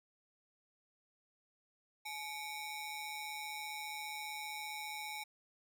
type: ring-modulated tone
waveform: sawtooth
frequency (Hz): 1547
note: G6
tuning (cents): -23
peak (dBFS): -35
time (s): 2.05-5.24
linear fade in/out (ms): 10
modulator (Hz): 696
effects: none